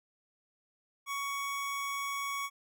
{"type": "tone", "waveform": "25% pulse", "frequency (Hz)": 1118, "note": "C#6", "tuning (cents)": 14, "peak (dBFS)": -30, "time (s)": [1.06, 2.5], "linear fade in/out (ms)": 50, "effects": []}